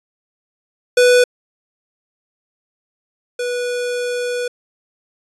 square tone pair in turn, 493.9 / 489.6 Hz, B4 / B4, 0 / -15 cents, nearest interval unison, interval 15 cents, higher first, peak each -9 / -20 dBFS, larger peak first, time 0.97-1.24 / 3.39-4.48 s, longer second, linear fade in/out 5 ms, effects resampled to 24000 Hz

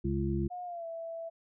harmonic tone, 68.6 Hz, C#2, 17 cents flat, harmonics 1 / 2 / 3 / 5, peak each -34 / -34 / -34 / -34 dBFS, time 0.04-0.48 s, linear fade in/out 10 ms
sine tone with pitch glide, 718 to 662.2 Hz, F5 to E5, +48 to +8 cents, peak -37 dBFS, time 0.5-1.3 s, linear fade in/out 20 ms, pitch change -140 cents, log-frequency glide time 0.64-0.86 s
effects none

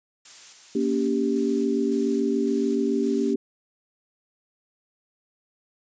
blue noise with tremolo, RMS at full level -40 dBFS, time 0.25-3.34 s, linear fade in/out 5 ms, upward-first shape square, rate 1.8 Hz, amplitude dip 30%
sine chord, G diminished, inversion first, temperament just, 235.2 / 282.2 / 392 Hz, Bb3 / Db4 / G4, +16 / +31 / 0 cents, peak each -25 dBFS, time 0.75-3.36 s, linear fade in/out 5 ms
effects resampled to 16000 Hz

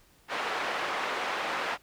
pink band-pass noise, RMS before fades -32 dBFS, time 0.28-1.78 s, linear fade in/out 50 ms, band 650 to 2400 Hz, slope 12 dB/octave, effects pink hiss -62 dBFS RMS until 1.82 s

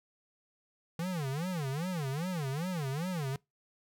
square tone with vibrato, 157.5 Hz, D#3, 21 cents sharp, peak -33 dBFS, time 0.99-3.36 s, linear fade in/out 2 ms, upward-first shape sine, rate 2.5 Hz, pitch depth 300 cents each way, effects noise-tail reverb RT60 0.2 s tail -24 dB re dry

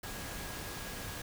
sine tone in noise, 1648 Hz, G#6, 14 cents flat, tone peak -51 dBFS, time 0.03-1.22 s, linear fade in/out 5 ms, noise pink, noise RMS -42 dBFS, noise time 0.03-1.22 s, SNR -12 dB, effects none

